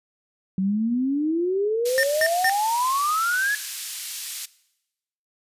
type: exponential sweep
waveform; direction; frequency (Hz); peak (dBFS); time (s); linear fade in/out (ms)
sine; up; 185 to 1716; -20; 0.58-3.55; 2
type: band-pass noise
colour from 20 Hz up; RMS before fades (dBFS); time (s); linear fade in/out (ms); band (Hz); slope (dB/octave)
white; -33; 1.85-4.46; 10; 2700 to 12000; 12
type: tone bursts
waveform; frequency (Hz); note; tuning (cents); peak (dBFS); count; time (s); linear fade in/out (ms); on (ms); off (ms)
square; 1814; A#6; -48; -19; 3; 1.98-2.496; 0; 52; 180
effects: noise-tail reverb RT60 0.9 s tail -20 dB re dry + resampled to 32000 Hz